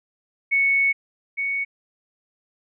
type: tone pair in turn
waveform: sine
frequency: 2214 / 2225 Hz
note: C#7 / C#7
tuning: -3 / +6 cents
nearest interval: unison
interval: 9 cents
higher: second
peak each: -16 / -22 dBFS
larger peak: first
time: 0.51-0.93 / 1.37-1.65 s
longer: first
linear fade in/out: 20 ms
effects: none